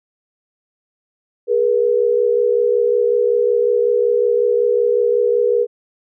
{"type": "tone pair together", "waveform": "sine", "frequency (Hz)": [415.3, 480.7], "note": ["G#4", "B4"], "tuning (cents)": [0, -47], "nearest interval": "minor third", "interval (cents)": 253, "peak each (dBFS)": [-17, -14], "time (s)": [1.47, 5.67], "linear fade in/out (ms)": 50, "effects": []}